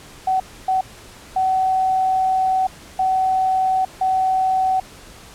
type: tone bursts at uneven times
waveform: sine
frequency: 755 Hz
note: F#5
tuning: 35 cents sharp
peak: -15 dBFS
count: 5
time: 0.27-0.4 / 0.68-0.81 / 1.36-2.67 / 2.99-3.85 / 4.01-4.8 s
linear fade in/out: 5 ms
effects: pink hiss -42 dBFS RMS until 5.34 s + low-pass 11000 Hz 12 dB/octave